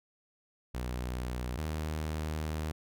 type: tone pair in turn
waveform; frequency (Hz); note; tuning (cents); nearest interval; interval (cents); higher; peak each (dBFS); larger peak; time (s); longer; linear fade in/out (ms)
sawtooth; 61.74 / 77.57; B1 / D#2; 0 / -5; major third; 395; second; -30 / -29; second; 0.74-1.57 / 1.57-2.72; second; 10
effects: none